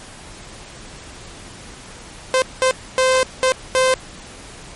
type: tone bursts at uneven times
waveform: sawtooth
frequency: 518 Hz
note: C5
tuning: 17 cents flat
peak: -9 dBFS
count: 5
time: 2.34-2.42 / 2.62-2.71 / 2.98-3.23 / 3.43-3.52 / 3.75-3.94 s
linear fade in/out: 0 ms
effects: pink hiss -38 dBFS RMS until 4.75 s + MP3 48 kbps